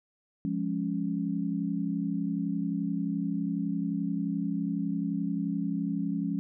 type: chord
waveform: sine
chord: Db major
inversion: first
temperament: equal with one note detuned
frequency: 174.61 / 206.3 / 277.2 Hz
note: F3 / Ab3 / Db4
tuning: 0 / -11 / 0 cents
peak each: -32 dBFS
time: 0.45-6.39 s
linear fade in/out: 0 ms
effects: none